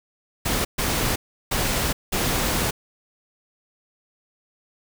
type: noise bursts at uneven times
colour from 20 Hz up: pink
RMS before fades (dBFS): -23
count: 4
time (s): 0.45-0.65 / 0.78-1.16 / 1.51-1.93 / 2.12-2.71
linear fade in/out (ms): 10
effects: none